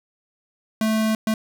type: tone bursts at uneven times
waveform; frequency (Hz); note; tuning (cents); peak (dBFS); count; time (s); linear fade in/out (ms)
square; 219; A3; -8; -19; 2; 0.81-1.15 / 1.27-1.34; 2
effects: none